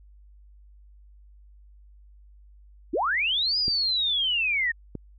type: linear two-way sweep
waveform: sine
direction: up then down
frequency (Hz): 242.4 to 5010 to 1806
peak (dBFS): -22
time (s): 2.93-4.72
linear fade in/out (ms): 10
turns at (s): 3.58
type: clicks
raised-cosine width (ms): 3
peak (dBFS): -20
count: 2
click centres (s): 3.681 / 4.953
effects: added 50 Hz sine -49 dBFS peak until 5.18 s